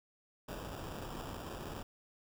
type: noise with sample-and-hold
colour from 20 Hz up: pink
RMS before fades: -44 dBFS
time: 0.48-1.83 s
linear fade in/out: 5 ms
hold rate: 2100 Hz
effects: none